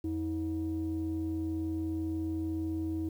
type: tone pair together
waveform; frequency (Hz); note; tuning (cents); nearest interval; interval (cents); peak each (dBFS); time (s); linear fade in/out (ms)
sine; 86.04 / 320; F2 / D#4; -25 / +49; octave + major seventh; 2274; -35 / -31; 0.04-3.09; 5
effects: tanh soft clip ceiling -26 dBFS + 10-bit